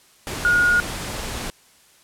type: tone in noise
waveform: sine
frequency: 1437 Hz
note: F6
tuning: 49 cents sharp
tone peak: -14 dBFS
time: 0.45-0.8 s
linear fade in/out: 0 ms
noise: pink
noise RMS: -29 dBFS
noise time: 0.27-1.5 s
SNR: +12 dB
effects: white hiss -54 dBFS RMS until 2.03 s + low-pass 11000 Hz 12 dB/octave